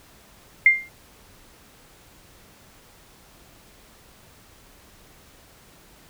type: tone with exponential decay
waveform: sine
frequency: 2100 Hz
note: C7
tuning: 6 cents sharp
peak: -7 dBFS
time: 0.66-0.89 s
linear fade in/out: 2 ms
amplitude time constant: 49 ms
effects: pink hiss -52 dBFS RMS until 6.09 s